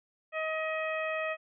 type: harmonic tone with a mistuned harmonic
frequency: 632 Hz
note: D#5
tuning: 27 cents sharp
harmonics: 1 / 2 / 3 / 4 / 5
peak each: -33 / -38 / -37 / -38 / -51 dBFS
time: 0.32-1.37 s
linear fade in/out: 50 ms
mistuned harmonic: 5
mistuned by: +19 cents
effects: none